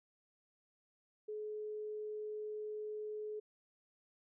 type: tone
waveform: sine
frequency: 425.5 Hz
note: G#4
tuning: 42 cents sharp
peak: -40 dBFS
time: 1.28-3.4 s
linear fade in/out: 10 ms
effects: none